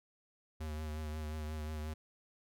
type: tone with vibrato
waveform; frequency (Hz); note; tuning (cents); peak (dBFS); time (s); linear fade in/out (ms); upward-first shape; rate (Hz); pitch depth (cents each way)
square; 77; D#2; -17; -39; 0.6-1.94; 10; triangle; 5.6; 38
effects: none